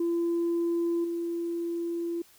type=tone with level steps; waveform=sine; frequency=339.9 Hz; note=F4; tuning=47 cents flat; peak=-23 / -28 dBFS; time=0-2.22 s; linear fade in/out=5 ms; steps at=1.04 s; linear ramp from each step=5 ms; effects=tanh soft clip ceiling -22 dBFS + white hiss -58 dBFS RMS until 2.38 s